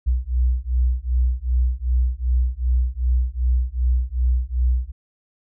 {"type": "beating tone pair", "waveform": "sine", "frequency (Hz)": [60.7, 63.3], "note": ["B1", "B1"], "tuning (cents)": [-29, 43], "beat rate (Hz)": 2.6, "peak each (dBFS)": -20, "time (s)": [0.06, 4.92], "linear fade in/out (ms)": 20, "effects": []}